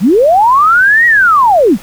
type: linear two-way sweep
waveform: sine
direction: up then down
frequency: 151 to 1929 to 151 Hz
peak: -4 dBFS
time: 0-1.78 s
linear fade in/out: 50 ms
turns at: 1.06 s
effects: pink hiss -34 dBFS RMS until 1.82 s